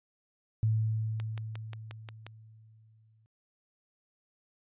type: tone with exponential decay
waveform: sine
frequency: 110 Hz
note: A2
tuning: in tune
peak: -23 dBFS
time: 0.63-3.26 s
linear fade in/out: 0 ms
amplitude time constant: 570 ms
type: click train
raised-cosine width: 0.2 ms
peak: -25 dBFS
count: 7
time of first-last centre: 1.2-2.266 s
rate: 5.63 Hz
effects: resampled to 8000 Hz